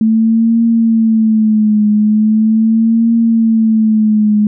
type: tone with vibrato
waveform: sine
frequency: 220 Hz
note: A3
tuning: in tune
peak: -7 dBFS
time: 0.01-4.47 s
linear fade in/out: 2 ms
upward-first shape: triangle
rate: 0.4 Hz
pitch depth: 84 cents each way
effects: none